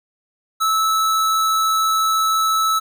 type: tone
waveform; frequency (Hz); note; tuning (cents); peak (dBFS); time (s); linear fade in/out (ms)
square; 1307; E6; -15; -16; 0.6-2.8; 20
effects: none